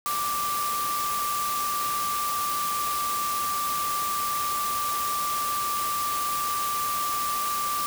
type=tone in noise; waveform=sine; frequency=1174.7 Hz; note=D6; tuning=in tune; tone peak=-26 dBFS; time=0.06-7.86 s; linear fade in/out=0 ms; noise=white; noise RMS=-32 dBFS; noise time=0.06-7.86 s; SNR=+3 dB; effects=none